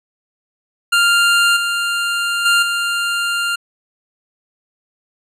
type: tone with level steps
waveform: 25% pulse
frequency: 1396.9 Hz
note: F6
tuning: in tune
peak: -7 / -13 / -7 / -13 dBFS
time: 0.92-3.56 s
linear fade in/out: 10 ms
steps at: 1.56 / 2.45 / 2.62 s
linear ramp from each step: 10 ms
effects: low-pass 11000 Hz 12 dB/octave

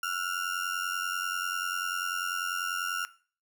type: ring-modulated tone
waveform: 35% pulse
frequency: 1396.9 Hz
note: F6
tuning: in tune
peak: -25 dBFS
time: 0.03-3.05 s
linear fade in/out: 0 ms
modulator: 45.1 Hz
effects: noise-tail reverb RT60 0.4 s tail -17 dB re dry

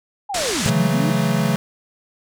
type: linear two-way sweep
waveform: sine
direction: down then up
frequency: 849 to 104.5 to 322.4 Hz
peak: -23 dBFS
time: 0.29-1.11 s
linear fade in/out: 10 ms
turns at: 0.67 s
type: low-pass noise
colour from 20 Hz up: white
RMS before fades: -24 dBFS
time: 0.34-0.7 s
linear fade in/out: 5 ms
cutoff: 8000 Hz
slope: 24 dB/octave
type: chord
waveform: square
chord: F# minor seventh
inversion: second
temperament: equal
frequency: 138.59 / 164.81 / 185 / 220 Hz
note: C#3 / E3 / F#3 / A3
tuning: 0 / 0 / 0 / 0 cents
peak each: -23 dBFS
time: 0.66-1.56 s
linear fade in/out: 0 ms
effects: none

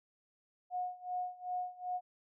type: tone with tremolo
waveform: sine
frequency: 725 Hz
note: F#5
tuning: 35 cents flat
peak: -33 dBFS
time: 0.7-2.01 s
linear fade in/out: 50 ms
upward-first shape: sine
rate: 2.6 Hz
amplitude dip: 90%
effects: none

